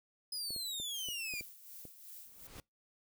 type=exponential sweep; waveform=sawtooth; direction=down; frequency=5070 to 2349 Hz; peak=-35 dBFS; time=0.32-1.41 s; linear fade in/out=5 ms
type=clicks; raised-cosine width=2 ms; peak=-37 dBFS; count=7; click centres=0.506 / 0.563 / 0.8 / 1.087 / 1.338 / 1.41 / 1.853 s
type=noise with tremolo; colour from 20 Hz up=violet; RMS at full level=-50 dBFS; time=0.94-2.47 s; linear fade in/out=0 ms; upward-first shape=sine; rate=2.7 Hz; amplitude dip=60%
type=noise with exponential growth; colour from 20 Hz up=pink; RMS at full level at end=-48 dBFS; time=2.14-2.6 s; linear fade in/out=1 ms; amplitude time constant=100 ms
effects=noise-tail reverb RT60 0.2 s tail -25 dB re dry